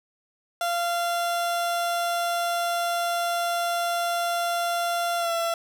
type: tone with pitch glide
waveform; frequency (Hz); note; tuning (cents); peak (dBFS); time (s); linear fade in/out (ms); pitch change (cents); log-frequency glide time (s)
30% pulse; 690 to 673.5; F5 to E5; -21 to +37; -21; 0.61-5.54; 2; -42; 5.18-5.31
effects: none